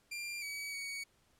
sawtooth tone with pitch steps, 2384 / 2274 / 2243 Hz, D7 / C#7 / C#7, +25 / +44 / +20 cents, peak -36 dBFS, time 0.11-1.04 s, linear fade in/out 10 ms, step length 310 ms, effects pink hiss -71 dBFS RMS until 1.39 s + low-pass 12000 Hz 12 dB/octave

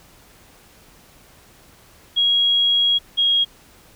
sine tone pair in turn, 3300 / 3279 Hz, G#7 / G#7, -12 / -23 cents, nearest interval unison, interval 11 cents, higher first, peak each -14 dBFS, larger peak neither, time 2.16-2.99 / 3.17-3.45 s, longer first, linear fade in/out 20 ms, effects pink hiss -50 dBFS RMS until 3.95 s

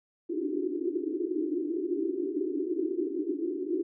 white band-pass noise, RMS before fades -31 dBFS, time 0.29-3.83 s, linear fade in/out 10 ms, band 290 to 390 Hz, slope 96 dB/octave, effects none

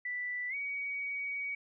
sine tone with pitch glide, 1975.5 to 2256 Hz, B6 to C#7, 0 to +30 cents, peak -34 dBFS, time 0.05-1.55 s, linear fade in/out 5 ms, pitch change +230 cents, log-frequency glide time 0.49-0.55 s, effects none

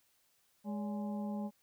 harmonic tone with a mistuned harmonic, 207.7 Hz, G#3, in tune, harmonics 1 / 2 / 3 / 4 / 5, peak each -36 / -52 / -47 / -48 / -58 dBFS, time 0.64-1.51 s, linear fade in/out 50 ms, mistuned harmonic 3, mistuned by -140 cents, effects white hiss -73 dBFS RMS until 1.62 s

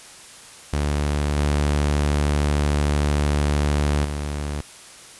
sawtooth tone with level steps, 73.2 Hz, D2, 5 cents flat, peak -16 / -14 / -21 dBFS, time 0.73-4.61 s, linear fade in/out 0 ms, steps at 1.37 / 4.04 s, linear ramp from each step 10 ms, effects white hiss -43 dBFS RMS until 5.19 s + resampled to 24000 Hz

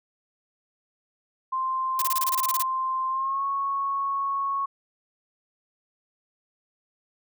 sine tone with pitch glide, 1046.5 to 1103.6 Hz, C6 to C#6, 0 to -8 cents, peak -24 dBFS, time 1.52-4.66 s, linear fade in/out 10 ms, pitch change +92 cents, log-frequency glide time 3.09-3.44 s
blue noise bursts, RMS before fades -26 dBFS, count 12, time 1.99-2.624 s, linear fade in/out 2 ms, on 29 ms, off 26 ms
effects none

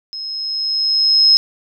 sine tone with level ramp, 5150 Hz, E8, 41 cents flat, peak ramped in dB -25 to -6 dBFS, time 0.13-1.37 s, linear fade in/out 0 ms, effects none

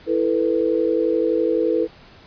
sine chord, E suspended fourth, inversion none, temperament equal with one note detuned, 329.6 / 442.3 / 493.9 Hz, E4 / A4 / B4, 0 / +9 / 0 cents, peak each -21 dBFS, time 0.06-1.88 s, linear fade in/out 50 ms, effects pink hiss -47 dBFS RMS until 2.26 s + resampled to 11025 Hz

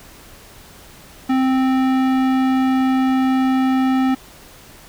sine tone with tanh clipping, 261.6 Hz, C4, in tune, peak -16 dBFS, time 1.29-4.15 s, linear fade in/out 10 ms, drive 18 dB, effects pink hiss -43 dBFS RMS until 4.88 s

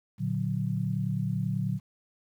sine chord, Bb augmented, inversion none, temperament equal, 116.54 / 146.83 / 185 Hz, Bb2 / D3 / F#3, 0 / 0 / 0 cents, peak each -31 dBFS, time 0.18-1.8 s, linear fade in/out 50 ms, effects 10-bit

